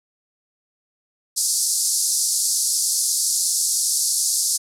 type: band-pass noise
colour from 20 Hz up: white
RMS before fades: -21 dBFS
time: 1.36-4.58 s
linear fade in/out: 20 ms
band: 4600 to 11000 Hz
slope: 48 dB/octave
effects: none